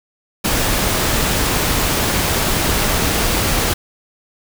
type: noise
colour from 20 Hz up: pink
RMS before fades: -17 dBFS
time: 0.44-3.74 s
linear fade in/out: 10 ms
effects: none